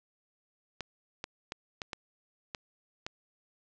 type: clicks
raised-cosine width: 0.2 ms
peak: -19 dBFS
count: 7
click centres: 0.807 / 1.241 / 1.521 / 1.818 / 1.932 / 2.548 / 3.065 s
effects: low-pass 7000 Hz 12 dB/octave